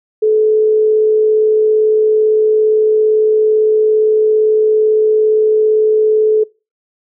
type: tone with amplitude modulation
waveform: sine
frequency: 431.9 Hz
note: A4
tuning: 32 cents flat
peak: -7 dBFS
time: 0.22-6.44 s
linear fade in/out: 10 ms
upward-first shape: sine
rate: 57.7 Hz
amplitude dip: 25%
effects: noise-tail reverb RT60 0.3 s tail -24 dB re dry